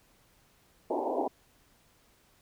white band-pass noise, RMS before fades -31 dBFS, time 0.9-1.28 s, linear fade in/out 5 ms, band 250 to 930 Hz, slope 96 dB/octave, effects pink hiss -65 dBFS RMS until 2.41 s

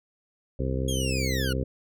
harmonic tone, 65.5 Hz, C2, 2 cents sharp, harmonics 1 / 2 / 3 / 4 / 5 / 6 / 7 / 8, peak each -29 / -30 / -37 / -34 / -40 / -36 / -37 / -36 dBFS, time 0.59-1.64 s, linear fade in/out 5 ms
20% pulse linear sweep, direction down, 3322 to 1395 Hz, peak -25 dBFS, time 0.88-1.53 s, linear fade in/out 5 ms
effects none

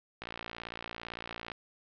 click train, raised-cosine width 0.3 ms, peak -23 dBFS, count 76, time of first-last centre 0.22-1.518 s, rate 57.8 Hz, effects low-pass 5000 Hz 12 dB/octave

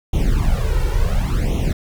brown noise with flanger, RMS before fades -17 dBFS, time 0.13-1.73 s, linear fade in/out 5 ms, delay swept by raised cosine 0.31 to 2.21 ms, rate 0.7 Hz, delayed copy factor +0.95, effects none

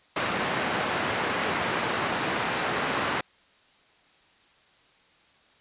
white band-pass noise, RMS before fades -28 dBFS, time 0.16-3.21 s, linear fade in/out 5 ms, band 120 to 1800 Hz, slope 12 dB/octave, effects white hiss -60 dBFS RMS until 5.6 s + resampled to 8000 Hz

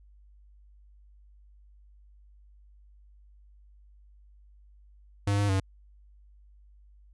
square tone with pitch steps, 100.9 / 101.8 / 95.9 Hz, G#2 / G#2 / G2, -49 / -34 / -37 cents, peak -24 dBFS, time 5.27-5.6 s, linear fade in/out 5 ms, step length 110 ms, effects added 50 Hz sine -53 dBFS peak until 7.13 s + resampled to 24000 Hz

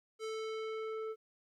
square tone with low-pass filter sweep, 440 Hz, A4, in tune, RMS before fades -40 dBFS, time 0.19-1.16 s, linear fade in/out 50 ms, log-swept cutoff 8000 to 1100 Hz, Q 0.92, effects 13-bit

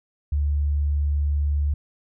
sine tone, 72.7 Hz, D2, 17 cents flat, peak -19 dBFS, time 0.32-1.74 s, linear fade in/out 5 ms, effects none

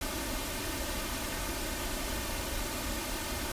pink noise with comb filter, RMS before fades -35 dBFS, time 0.01-3.52 s, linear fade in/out 5 ms, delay 3.3 ms, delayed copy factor +0.65, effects resampled to 32000 Hz

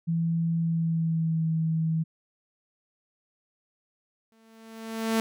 sine tone with pitch glide, 166 to 161.09 Hz, E3 to E3, +12 to -40 cents, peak -23 dBFS, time 0.07-2.04 s, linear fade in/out 20 ms, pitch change -52 cents, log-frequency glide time 0.57-1.48 s
sawtooth tone with exponential growth, 223.9 Hz, A3, 30 cents sharp, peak -17 dBFS, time 4.32-5.2 s, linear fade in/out 0 ms, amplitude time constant 190 ms
effects none

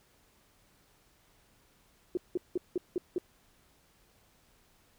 sine tone bursts, 357.1 Hz, F4, 39 cents sharp, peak -27 dBFS, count 6, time 2.15-3.182 s, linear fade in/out 2 ms, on 22 ms, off 180 ms, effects pink hiss -66 dBFS RMS until 4.98 s

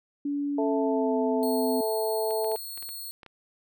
sine tone with pitch glide, 286.3 to 258 Hz, D4 to C4, -44 to -24 cents, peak -26 dBFS, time 0.25-1.81 s, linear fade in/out 5 ms, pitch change -180 cents, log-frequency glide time 0.55-1.17 s
harmonic tone, 220 Hz, A3, in tune, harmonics 2 / 3 / 4, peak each -27 / -30 / -33 dBFS, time 0.58-2.56 s, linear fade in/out 5 ms
5% pulse tone, 4319 Hz, C#8, 46 cents flat, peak -29 dBFS, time 1.43-3.11 s, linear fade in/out 0 ms
clicks, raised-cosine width 0.3 ms, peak -30 dBFS, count 9, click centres 2.308 / 2.445 / 2.517 / 2.561 / 2.776 / 2.826 / 2.89 / 3.232 / 3.263 s
effects none

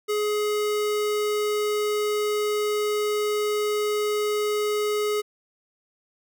square tone, 420 Hz, G#4, 19 cents sharp, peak -23 dBFS, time 0.08-5.22 s, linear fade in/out 20 ms, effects none

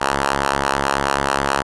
5% pulse ring-modulated tone, 69.2 Hz, C#2, 2 cents flat, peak -3 dBFS, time 0-1.63 s, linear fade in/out 20 ms, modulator 902 Hz, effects resampled to 24000 Hz

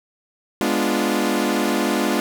sawtooth chord, G# diminished seventh, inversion none, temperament equal, 207.7 / 246.9 / 293.7 / 349.2 Hz, G#3 / B3 / D4 / F4, 0 / 0 / 0 / 0 cents, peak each -20 dBFS, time 0.61-2.2 s, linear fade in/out 0 ms, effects none

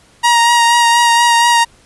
sawtooth tone with vibrato, 942 Hz, A#5, 18 cents sharp, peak -4 dBFS, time 0.23-1.65 s, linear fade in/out 20 ms, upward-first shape sine, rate 4.2 Hz, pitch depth 20 cents each way, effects pink hiss -48 dBFS RMS until 1.85 s + resampled to 24000 Hz

